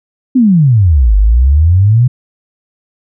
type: exponential two-way sweep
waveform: sine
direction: down then up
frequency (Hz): 268.7 to 48.1 to 129.1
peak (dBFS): -4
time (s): 0.35-2.08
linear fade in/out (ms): 10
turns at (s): 1.16
effects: none